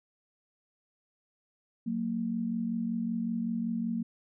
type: tone pair together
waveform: sine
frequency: 185.2 / 230.5 Hz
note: F#3 / A#3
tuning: +2 / -19 cents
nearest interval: major third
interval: 379 cents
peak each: -35 / -30 dBFS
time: 1.86-4.03 s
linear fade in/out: 10 ms
effects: none